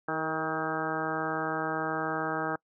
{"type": "harmonic tone with a mistuned harmonic", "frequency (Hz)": 158.9, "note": "D#3", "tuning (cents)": 37, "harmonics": [1, 2, 3, 4, 5, 6, 7, 8, 9, 10], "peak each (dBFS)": [-41, -36, -37, -38, -36, -40, -41, -36, -41, -37], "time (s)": [0.08, 2.56], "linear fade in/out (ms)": 5, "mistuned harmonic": 3, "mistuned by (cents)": -26, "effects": ["noise-tail reverb RT60 0.1 s tail -26 dB re dry"]}